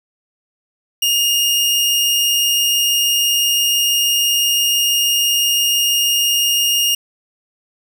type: tone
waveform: sawtooth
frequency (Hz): 2839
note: F7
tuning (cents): +28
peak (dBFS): -10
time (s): 1.02-6.95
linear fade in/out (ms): 5
effects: none